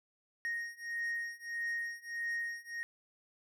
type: beating tone pair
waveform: triangle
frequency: 1864.7 / 1866.3 Hz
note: A#6 / A#6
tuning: 0 / +2 cents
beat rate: 1.6 Hz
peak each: -38 / -37 dBFS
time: 0.45-2.83 s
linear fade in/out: 0 ms
effects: none